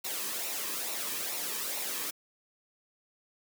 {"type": "noise with flanger", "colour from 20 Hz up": "white", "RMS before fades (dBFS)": -35, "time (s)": [0.04, 2.11], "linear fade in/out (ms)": 10, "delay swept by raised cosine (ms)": [0.62, 1.44], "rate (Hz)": 2.3, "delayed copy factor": -0.55, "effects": ["high-pass 200 Hz 12 dB/octave"]}